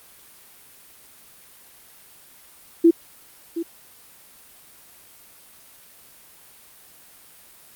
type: tone with echo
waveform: sine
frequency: 334.7 Hz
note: E4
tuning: 26 cents sharp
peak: -9 dBFS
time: 2.84-2.91 s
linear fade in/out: 10 ms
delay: 720 ms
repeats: 1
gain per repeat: -14 dB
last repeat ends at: 3.63 s
effects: white hiss -49 dBFS RMS until 7.75 s + Opus 32 kbps